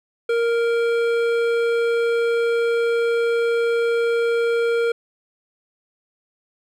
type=tone with hard clipping; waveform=sine; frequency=466.2 Hz; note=A#4; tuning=in tune; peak=-19 dBFS; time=0.29-4.92 s; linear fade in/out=5 ms; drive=12 dB; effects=none